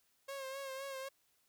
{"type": "tone with vibrato", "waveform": "sawtooth", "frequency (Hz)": 540, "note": "C#5", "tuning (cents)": -45, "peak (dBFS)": -38, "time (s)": [0.28, 1.09], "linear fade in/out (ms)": 10, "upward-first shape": "sine", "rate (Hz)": 3.9, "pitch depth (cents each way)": 43, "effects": ["white hiss -75 dBFS RMS until 1.48 s"]}